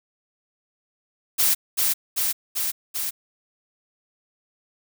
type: noise with echo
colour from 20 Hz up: blue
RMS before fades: -19 dBFS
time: 1.38-1.55 s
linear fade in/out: 20 ms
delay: 390 ms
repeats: 4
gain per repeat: -2 dB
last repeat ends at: 3.11 s
effects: none